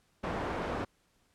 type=low-pass noise; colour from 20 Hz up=white; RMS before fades=-35 dBFS; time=0.23-0.85 s; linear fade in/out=10 ms; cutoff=880 Hz; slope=12 dB/octave; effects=pink hiss -71 dBFS RMS until 1.34 s + low-pass 11000 Hz 12 dB/octave